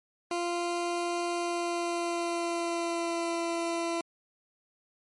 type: tone with pitch glide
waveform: 20% pulse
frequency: 346.5 to 337.4 Hz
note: F4 to E4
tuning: -14 to +40 cents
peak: -24 dBFS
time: 0.31-4.01 s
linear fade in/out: 2 ms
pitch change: -46 cents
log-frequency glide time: 1.3-3.29 s
effects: MP3 48 kbps